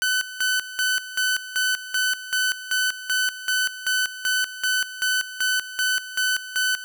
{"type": "tone with tremolo", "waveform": "sawtooth", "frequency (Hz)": 1508, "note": "F#6", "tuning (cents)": 32, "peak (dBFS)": -16, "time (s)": [0.02, 6.84], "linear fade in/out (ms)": 0, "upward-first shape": "square", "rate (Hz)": 2.6, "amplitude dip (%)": 80, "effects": []}